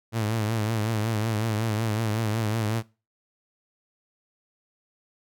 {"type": "tone with vibrato", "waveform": "sawtooth", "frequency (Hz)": 110, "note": "A2", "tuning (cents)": 0, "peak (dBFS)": -20, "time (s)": [0.12, 2.83], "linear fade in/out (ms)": 50, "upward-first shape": "triangle", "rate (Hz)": 5.4, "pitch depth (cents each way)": 93, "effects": ["noise-tail reverb RT60 0.3 s tail -21 dB re dry"]}